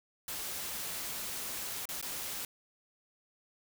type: noise with dropouts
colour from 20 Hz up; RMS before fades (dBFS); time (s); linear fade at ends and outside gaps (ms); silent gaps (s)
white; -39; 0.28-2.45; 2; 1.855-1.889 / 2.014-2.026
effects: none